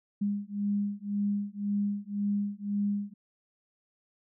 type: beating tone pair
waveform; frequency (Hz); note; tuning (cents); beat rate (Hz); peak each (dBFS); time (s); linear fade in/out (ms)
sine; 202.5 / 204.4; G#3 / G#3; -43 / -27; 1.9; -31; 0.21-3.14; 10
effects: none